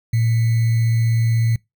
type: tone with sample-and-hold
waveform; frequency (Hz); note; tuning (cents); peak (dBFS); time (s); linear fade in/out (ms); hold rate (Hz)
sine; 114.5; A#2; -31; -14; 0.13-1.56; 5; 2100
effects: noise-tail reverb RT60 0.2 s tail -25 dB re dry